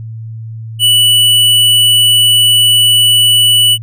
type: tone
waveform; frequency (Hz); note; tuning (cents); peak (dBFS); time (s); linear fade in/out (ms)
square; 2960; F#7; 0; -6; 0.79-3.78; 50
effects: added 112 Hz sine -22 dBFS peak until 3.82 s